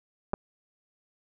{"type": "clicks", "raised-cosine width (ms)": 1, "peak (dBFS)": -15, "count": 2, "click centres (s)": [0.334, 0.339], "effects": []}